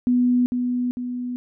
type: tone with echo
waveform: sine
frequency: 246.9 Hz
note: B3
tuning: in tune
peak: -15 dBFS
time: 0.07-0.46 s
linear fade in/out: 0 ms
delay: 450 ms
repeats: 2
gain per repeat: -5 dB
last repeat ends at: 1.36 s
effects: none